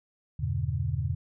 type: chord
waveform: sine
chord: E diminished seventh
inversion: none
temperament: just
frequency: 82.41 / 98.89 / 118.67 / 142.4 Hz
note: E2 / G2 / Bb2 / Db3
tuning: 0 / +16 / +31 / +47 cents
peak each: -32 dBFS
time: 0.39-1.15 s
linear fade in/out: 10 ms
effects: none